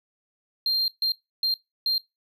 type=tone bursts at uneven times; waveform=triangle; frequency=4186 Hz; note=C8; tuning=in tune; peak=-19 dBFS; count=4; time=0.66-0.88 / 1.02-1.12 / 1.43-1.54 / 1.86-1.98 s; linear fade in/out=2 ms; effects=noise-tail reverb RT60 0.2 s tail -21 dB re dry + tanh soft clip ceiling -15 dBFS